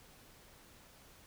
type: silence
effects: pink hiss -60 dBFS RMS until 1.26 s